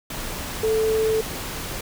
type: tone in noise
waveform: sine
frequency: 440 Hz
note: A4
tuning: in tune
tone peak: -18 dBFS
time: 0.63-1.21 s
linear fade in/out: 5 ms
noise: pink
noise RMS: -31 dBFS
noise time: 0.1-1.81 s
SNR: +10 dB
effects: none